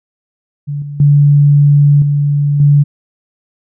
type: tone with level steps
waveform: sine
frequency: 144.4 Hz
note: D3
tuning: 29 cents flat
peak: -16 / -21 / -4 / -9 / -4 dBFS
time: 0.67-2.84 s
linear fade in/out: 20 ms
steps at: 0.82 / 1 / 2.02 / 2.6 s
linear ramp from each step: 2 ms
effects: none